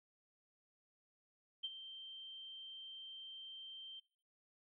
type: tone with ADSR envelope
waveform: sine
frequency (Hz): 3136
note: G7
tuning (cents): 0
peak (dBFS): -37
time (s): 1.63-4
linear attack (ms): 16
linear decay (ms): 37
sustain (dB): -12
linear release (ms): 9
effects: noise-tail reverb RT60 0.7 s tail -25 dB re dry